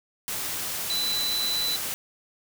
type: tone in noise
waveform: sine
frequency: 3991 Hz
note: B7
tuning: 17 cents sharp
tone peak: -25 dBFS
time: 0.9-1.76 s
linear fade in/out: 0 ms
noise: white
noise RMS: -31 dBFS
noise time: 0.28-1.94 s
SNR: +3 dB
effects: none